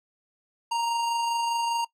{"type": "tone with amplitude modulation", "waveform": "square", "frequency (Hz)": 932.3, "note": "A#5", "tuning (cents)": 0, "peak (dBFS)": -24, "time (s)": [0.71, 1.85], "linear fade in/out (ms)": 10, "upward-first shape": "sine", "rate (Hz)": 25, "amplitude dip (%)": 25, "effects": ["noise-tail reverb RT60 0.1 s tail -20 dB re dry", "low-pass 9000 Hz 12 dB/octave"]}